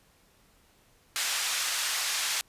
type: band-pass noise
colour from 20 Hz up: white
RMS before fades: -30 dBFS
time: 1.16-2.41 s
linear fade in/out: 0 ms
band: 1100 to 7100 Hz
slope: 12 dB/octave
effects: pink hiss -63 dBFS RMS until 2.48 s + resampled to 32000 Hz